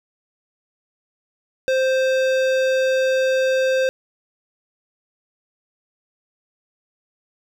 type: tone with hard clipping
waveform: sine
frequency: 523.3 Hz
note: C5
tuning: in tune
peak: -18 dBFS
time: 1.68-3.89 s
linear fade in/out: 0 ms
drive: 16 dB
effects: none